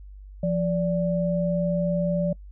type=tone pair together; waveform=sine; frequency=173.3 / 582.9 Hz; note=F3 / D5; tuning=-13 / -13 cents; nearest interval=octave + major sixth; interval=2100 cents; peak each=-23 / -25 dBFS; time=0.43-2.33 s; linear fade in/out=5 ms; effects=noise-tail reverb RT60 0.1 s tail -25 dB re dry + added 49 Hz sine -40 dBFS peak until 2.51 s